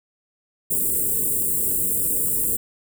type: band-stop noise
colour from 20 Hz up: white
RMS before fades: -22 dBFS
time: 0.7-2.57 s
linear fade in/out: 10 ms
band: 510 to 7600 Hz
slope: 96 dB/octave
effects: none